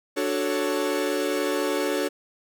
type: chord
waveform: 45% pulse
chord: D major seventh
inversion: none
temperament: equal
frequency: 293.7 / 370 / 440 / 554.4 Hz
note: D4 / F#4 / A4 / C#5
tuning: 0 / 0 / 0 / 0 cents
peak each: -29 dBFS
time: 0.16-2.09 s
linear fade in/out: 20 ms
effects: none